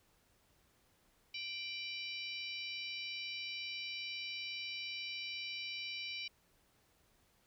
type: harmonic tone with a mistuned harmonic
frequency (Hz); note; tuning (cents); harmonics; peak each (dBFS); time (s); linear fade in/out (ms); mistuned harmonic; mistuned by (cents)
784; G5; 0; 3 / 4 / 5 / 6 / 7; -44 / -46 / -48 / -50 / -51; 1.34-6.28; 5; 4; -85
effects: pink hiss -72 dBFS RMS until 7.46 s